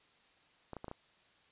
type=clicks; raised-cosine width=1 ms; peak=-29 dBFS; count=5; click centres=0.733 / 0.767 / 0.844 / 0.882 / 0.914 s; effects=white hiss -67 dBFS RMS until 1.51 s + resampled to 8000 Hz